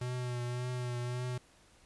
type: tone with vibrato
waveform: square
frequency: 123.47 Hz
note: B2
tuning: in tune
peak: -35 dBFS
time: 0.01-1.38 s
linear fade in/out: 5 ms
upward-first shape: triangle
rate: 1.8 Hz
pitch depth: 32 cents each way
effects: pink hiss -63 dBFS RMS until 1.85 s + resampled to 24000 Hz